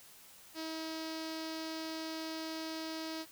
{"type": "tone with low-pass filter", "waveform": "sawtooth", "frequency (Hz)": 320, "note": "D#4", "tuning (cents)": 49, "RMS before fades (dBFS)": -41, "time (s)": [0.54, 3.26], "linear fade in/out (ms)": 50, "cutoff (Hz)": 4900, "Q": 3.7, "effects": ["white hiss -57 dBFS RMS until 3.31 s"]}